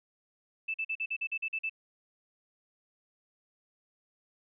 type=tone bursts; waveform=sine; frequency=2637 Hz; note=E7; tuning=in tune; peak=-30 dBFS; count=10; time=0.68-1.696 s; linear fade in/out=10 ms; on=62 ms; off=44 ms; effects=none